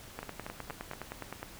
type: two click trains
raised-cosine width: 0.5 ms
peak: -24 / -23 dBFS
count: 4 / 13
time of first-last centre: 0.23-0.934 / 0.19-1.43 s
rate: 4.26 / 9.68 Hz
effects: pink hiss -50 dBFS RMS until 1.59 s